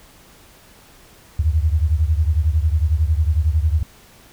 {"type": "beating tone pair", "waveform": "sine", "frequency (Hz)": [74.7, 85.7], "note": ["D2", "F2"], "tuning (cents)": [30, -32], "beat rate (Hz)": 11, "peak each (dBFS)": [-16, -19], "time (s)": [1.39, 3.83], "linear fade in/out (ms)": 5, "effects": ["pink hiss -48 dBFS RMS until 4.32 s"]}